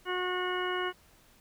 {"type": "harmonic tone", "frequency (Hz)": 364, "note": "F#4", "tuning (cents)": -28, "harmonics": [1, 2, 3, 4, 5, 6, 8], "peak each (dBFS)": [-33, -40, -36, -37, -41, -43, -39], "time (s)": [0.05, 0.93], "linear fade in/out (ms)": 50, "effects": ["pink hiss -61 dBFS RMS until 1.4 s"]}